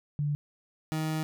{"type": "tone pair in turn", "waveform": ["sine", "30% pulse"], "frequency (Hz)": [146.5, 156.98], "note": ["D3", "D#3"], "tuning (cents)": [-4, 16], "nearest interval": "minor second", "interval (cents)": 120, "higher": "second", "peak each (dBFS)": -26, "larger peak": "neither", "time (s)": [[0.19, 0.35], [0.92, 1.23]], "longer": "second", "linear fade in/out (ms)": 0, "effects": []}